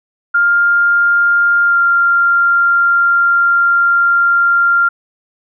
sine tone with pitch glide, 1402 to 1389.9 Hz, F6 to F6, +6 to -9 cents, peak -8 dBFS, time 0.34-4.89 s, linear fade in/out 10 ms, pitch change -15 cents, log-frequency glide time 1.65-1.77 s, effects none

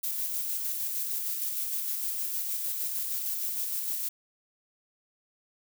violet noise with tremolo, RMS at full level -31 dBFS, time 0.03-4.09 s, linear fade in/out 10 ms, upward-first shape square, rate 6.5 Hz, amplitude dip 25%, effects none

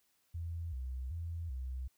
sine tone with vibrato, 73.42 Hz, D2, in tune, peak -37 dBFS, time 0.34-1.88 s, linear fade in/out 10 ms, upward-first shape square, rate 1.3 Hz, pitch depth 230 cents each way, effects white hiss -75 dBFS RMS until 1.97 s

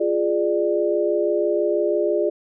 sine chord, D diminished, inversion first, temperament equal with one note detuned, 349.2 / 415.3 / 595.2 Hz, F4 / Ab4 / D5, 0 / 0 / +23 cents, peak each -22 dBFS, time 0-2.3 s, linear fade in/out 10 ms, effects none

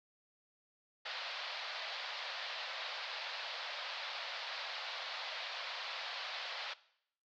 white band-pass noise, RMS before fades -43 dBFS, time 1.05-6.74 s, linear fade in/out 10 ms, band 540 to 4600 Hz, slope 48 dB/octave, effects noise-tail reverb RT60 0.7 s tail -19 dB re dry

